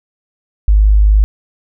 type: tone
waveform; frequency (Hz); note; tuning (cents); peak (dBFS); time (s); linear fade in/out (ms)
sine; 51.6; G#1; -10; -5; 0.68-1.24; 0
effects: none